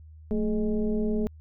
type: tone with frequency modulation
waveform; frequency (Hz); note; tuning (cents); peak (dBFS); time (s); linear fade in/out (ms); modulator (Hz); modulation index
sine; 220; A3; 0; -23; 0.31-1.27; 0; 201; 1.1
effects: added 78 Hz sine -45 dBFS peak until 1.4 s